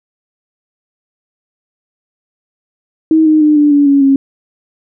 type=tone with pitch steps; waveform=sine; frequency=317.8 / 309.8 / 302 / 294.5 / 287.1 / 279.9 / 272.9 Hz; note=D#4 / D#4 / D4 / D4 / D4 / C#4 / C#4; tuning=+37 / -7 / +48 / +5 / -39 / +17 / -27 cents; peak=-5 dBFS; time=3.11-4.16 s; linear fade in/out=2 ms; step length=150 ms; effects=none